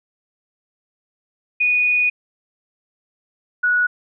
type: tone pair in turn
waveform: sine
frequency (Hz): 2469 / 1465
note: D#7 / F#6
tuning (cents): -14 / -18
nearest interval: major sixth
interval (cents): 904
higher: first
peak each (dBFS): -14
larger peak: neither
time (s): 1.6-2.1 / 3.63-3.87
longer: first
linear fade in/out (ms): 10
effects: none